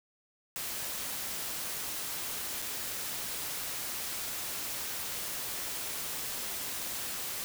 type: noise with dropouts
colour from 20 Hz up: white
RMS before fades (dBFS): -37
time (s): 0.56-7.44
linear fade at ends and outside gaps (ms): 0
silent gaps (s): 2.619-2.623
effects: none